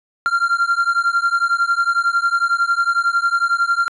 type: beating tone pair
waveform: triangle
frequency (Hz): 1379 / 1390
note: F6 / F6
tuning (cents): -22 / -9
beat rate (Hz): 11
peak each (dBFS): -16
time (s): 0.26-3.88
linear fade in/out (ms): 0
effects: resampled to 24000 Hz